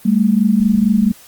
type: tone pair together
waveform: sine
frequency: 199.03 / 223.4 Hz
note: G3 / A3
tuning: +27 / +27 cents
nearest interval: major second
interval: 200 cents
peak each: -13 dBFS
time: 0.05-1.12 s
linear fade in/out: 10 ms
effects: white hiss -43 dBFS RMS until 1.27 s + Opus 32 kbps